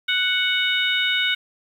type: harmonic tone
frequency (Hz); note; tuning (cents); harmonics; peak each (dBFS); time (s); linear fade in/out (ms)
740; F#5; 0; 2 / 3 / 4 / 5; -24 / -24 / -24 / -24; 0.08-1.35; 10
effects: 8-bit